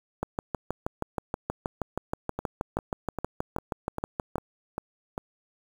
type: two click trains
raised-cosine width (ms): 1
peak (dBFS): -17 / -14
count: 8 / 27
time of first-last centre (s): 2.39-5.179 / 0.23-4.357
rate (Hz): 2.51 / 6.3
effects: 7-bit